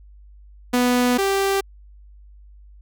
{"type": "tone pair in turn", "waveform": "sawtooth", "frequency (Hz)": [246.9, 391.9], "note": ["B3", "G4"], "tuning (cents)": [0, 0], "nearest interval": "minor sixth", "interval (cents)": 800, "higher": "second", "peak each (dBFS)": [-12, -14], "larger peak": "first", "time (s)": [[0.73, 1.18], [1.18, 1.61]], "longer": "first", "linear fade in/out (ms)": 10, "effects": ["added 50 Hz sine -43 dBFS peak until 2.81 s"]}